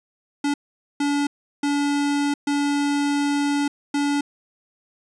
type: tone bursts at uneven times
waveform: square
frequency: 286.7 Hz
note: D4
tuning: 42 cents flat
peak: -20 dBFS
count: 5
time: 0.44-0.54 / 1-1.27 / 1.63-2.34 / 2.47-3.68 / 3.94-4.21 s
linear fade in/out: 5 ms
effects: resampled to 22050 Hz